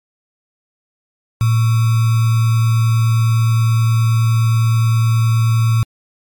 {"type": "tone with sample-and-hold", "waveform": "sine", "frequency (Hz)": 113.7, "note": "A#2", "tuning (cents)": -43, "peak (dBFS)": -10, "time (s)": [1.41, 5.83], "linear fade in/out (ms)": 0, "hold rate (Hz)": 1225, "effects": ["MP3 96 kbps"]}